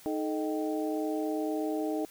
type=harmonic tone with a mistuned harmonic; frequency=155.56 Hz; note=D#3; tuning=in tune; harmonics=2 / 3 / 4 / 5; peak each=-31 / -35 / -37 / -39 dBFS; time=0.06-2.05 s; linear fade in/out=0 ms; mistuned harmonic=3; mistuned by=-130 cents; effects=white hiss -54 dBFS RMS until 2.1 s